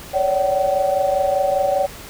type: tone cluster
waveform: sine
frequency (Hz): 555 / 580 / 760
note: C#5 / D5 / F#5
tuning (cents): +2 / -22 / +46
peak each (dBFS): -20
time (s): 0.13-1.87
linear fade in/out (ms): 20
effects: pink hiss -37 dBFS RMS until 2.09 s